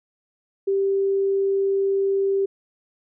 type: tone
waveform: sine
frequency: 392 Hz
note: G4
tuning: in tune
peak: -18 dBFS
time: 0.67-2.46 s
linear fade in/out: 10 ms
effects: none